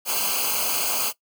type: noise with comb filter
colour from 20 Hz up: white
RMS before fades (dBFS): -24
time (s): 0.05-1.13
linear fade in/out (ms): 50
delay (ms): 0.54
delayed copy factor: -0.95
effects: noise-tail reverb RT60 0.1 s tail -18 dB re dry